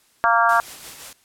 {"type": "harmonic tone", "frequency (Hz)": 231.4, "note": "A#3", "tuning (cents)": -13, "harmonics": [3, 4, 5, 6, 7], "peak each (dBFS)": [-20, -20, -19, -20, -23], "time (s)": [0.24, 0.6], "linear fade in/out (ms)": 0}
{"type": "noise with tremolo", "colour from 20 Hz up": "white", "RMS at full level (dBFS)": -36, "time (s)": [0.49, 1.13], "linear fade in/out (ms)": 2, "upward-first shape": "sine", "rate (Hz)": 5.8, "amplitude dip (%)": 40}
{"effects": ["white hiss -59 dBFS RMS until 1.24 s", "low-pass 12000 Hz 12 dB/octave"]}